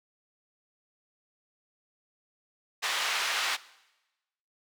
white band-pass noise, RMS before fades -30 dBFS, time 2.82-3.57 s, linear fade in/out 20 ms, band 930 to 3500 Hz, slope 12 dB/octave, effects noise-tail reverb RT60 1.0 s tail -19 dB re dry

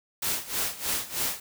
white noise with tremolo, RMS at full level -27 dBFS, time 0.22-1.4 s, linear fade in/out 5 ms, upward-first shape sine, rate 3.2 Hz, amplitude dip 85%, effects none

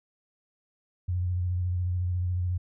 sine tone with vibrato, 89.7 Hz, F2, 47 cents sharp, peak -25 dBFS, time 1.08-2.58 s, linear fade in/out 10 ms, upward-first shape square, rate 14 Hz, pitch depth 26 cents each way, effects none

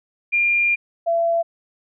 sine tone pair in turn, 2400 / 673.5 Hz, D7 / E5, +37 / +37 cents, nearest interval octave + minor seventh, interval 2200 cents, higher first, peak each -15 / -16 dBFS, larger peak first, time 0.32-0.76 / 1.06-1.43 s, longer first, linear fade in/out 20 ms, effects none

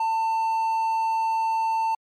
triangle tone, 895 Hz, A5, 29 cents sharp, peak -19 dBFS, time 0-1.95 s, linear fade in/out 5 ms, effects MP3 64 kbps

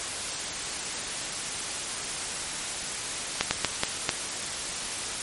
slowing click train, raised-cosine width 0.2 ms, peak -4 dBFS, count 5, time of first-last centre 3.41-4.092 s, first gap 100 ms, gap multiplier 1.37, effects white hiss -32 dBFS RMS until 5.22 s + MP3 48 kbps

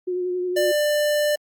sine tone with vibrato, 361.5 Hz, F#4, 40 cents flat, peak -22 dBFS, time 0.07-0.72 s, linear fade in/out 10 ms, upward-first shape sine, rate 11 Hz, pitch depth 22 cents each way
square tone, 594 Hz, D5, 20 cents sharp, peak -19 dBFS, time 0.56-1.36 s, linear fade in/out 10 ms
effects Opus 32 kbps

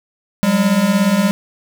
square beating tone pair, 185 / 202 Hz, F#3 / G#3, 0 / -48 cents, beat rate 17 Hz, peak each -18 / -14 dBFS, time 0.43-1.31 s, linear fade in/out 0 ms, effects none

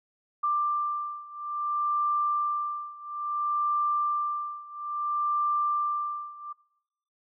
sine beating tone pair, 1183 / 1183.59 Hz, D6 / D6, +12 / +13 cents, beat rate 0.59 Hz, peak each -28 / -30 dBFS, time 0.43-6.53 s, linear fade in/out 10 ms, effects noise-tail reverb RT60 0.8 s tail -23 dB re dry

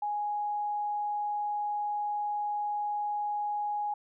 sine tone, 830.6 Hz, G#5, in tune, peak -29 dBFS, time 0.02-3.94 s, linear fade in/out 5 ms, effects none

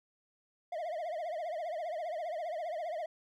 triangle tone with vibrato, 659 Hz, E5, 1 cent flat, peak -33 dBFS, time 0.72-3.06 s, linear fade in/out 5 ms, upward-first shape triangle, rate 15 Hz, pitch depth 180 cents each way, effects none

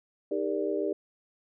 sine chord, Eb major seventh, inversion none, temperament equal with one note detuned, 311.1 / 399.5 / 466.2 / 587.3 Hz, Eb4 / G4 / Bb4 / D5, 0 / +33 / 0 / 0 cents, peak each -33 / -30 / -34 / -34 dBFS, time 0.31-0.93 s, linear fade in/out 5 ms, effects none

